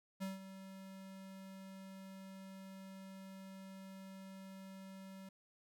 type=tone with ADSR envelope; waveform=square; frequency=191.9 Hz; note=G3; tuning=37 cents flat; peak=-39 dBFS; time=0.2-5.29 s; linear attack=25 ms; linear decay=160 ms; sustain=-12 dB; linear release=4 ms; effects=none